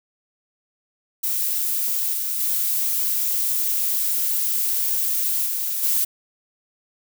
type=noise with level steps; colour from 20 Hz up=violet; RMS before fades=-23 / -25 / -22 / -25 / -20 dBFS; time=1.23-6.05 s; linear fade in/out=10 ms; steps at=2.12 / 2.39 / 5.45 / 5.82 s; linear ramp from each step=20 ms; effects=none